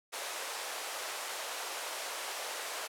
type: high-pass noise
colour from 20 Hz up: pink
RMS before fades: -39 dBFS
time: 0.12-2.88 s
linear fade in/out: 20 ms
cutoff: 510 Hz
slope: 24 dB/octave
effects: low-pass 12000 Hz 12 dB/octave